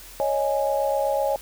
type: chord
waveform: sine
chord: C# suspended second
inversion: none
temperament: equal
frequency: 554.4 / 622.3 / 830.6 Hz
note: C#5 / D#5 / G#5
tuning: 0 / 0 / 0 cents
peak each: -23 / -26 / -26 dBFS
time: 0.2-1.36 s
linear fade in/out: 0 ms
effects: added 43 Hz sine -47 dBFS peak until 1.41 s + white hiss -44 dBFS RMS until 1.41 s